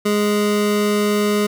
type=tone pair together; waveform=square; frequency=207.7 / 415.3 Hz; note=G#3 / G#4; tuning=0 / 0 cents; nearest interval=octave; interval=1200 cents; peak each=-19 dBFS; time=0.05-1.47 s; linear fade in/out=10 ms; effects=none